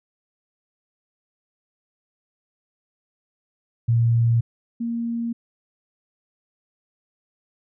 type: tone pair in turn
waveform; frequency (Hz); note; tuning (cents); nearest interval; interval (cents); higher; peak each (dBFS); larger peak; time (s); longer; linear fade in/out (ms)
sine; 116.54 / 233.1; A#2 / A#3; 0 / 0; octave; 1200; second; -15 / -23; first; 3.88-4.41 / 4.8-5.33; neither; 10
effects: none

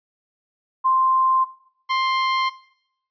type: tone pair in turn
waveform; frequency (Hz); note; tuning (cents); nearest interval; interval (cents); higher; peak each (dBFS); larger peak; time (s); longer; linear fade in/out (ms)
sine / sawtooth; 1046.5 / 1051; C6 / C6; 0 / +7; unison; 7; second; -15; neither; 0.84-1.45 / 1.89-2.5; neither; 20
effects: noise-tail reverb RT60 0.7 s tail -17 dB re dry + resampled to 11025 Hz

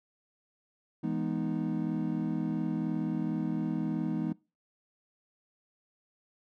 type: chord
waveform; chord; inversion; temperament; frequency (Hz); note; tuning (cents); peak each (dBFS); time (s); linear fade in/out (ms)
triangle; E major seventh; none; equal; 164.81 / 207.7 / 246.9 / 311.1; E3 / G#3 / B3 / D#4; 0 / 0 / 0 / 0; -33; 1.03-4.33; 10
effects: noise-tail reverb RT60 0.3 s tail -23 dB re dry

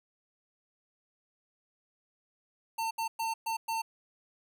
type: tone bursts at uneven times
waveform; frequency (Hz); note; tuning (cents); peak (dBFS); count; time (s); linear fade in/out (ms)
square; 901; A5; +41; -31; 5; 2.78-2.91 / 2.98-3.08 / 3.19-3.34 / 3.46-3.57 / 3.68-3.82; 10
effects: none

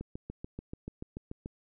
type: click train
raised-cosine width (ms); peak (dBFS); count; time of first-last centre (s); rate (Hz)
3; -26; 11; 0.01-1.459; 6.9
effects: none

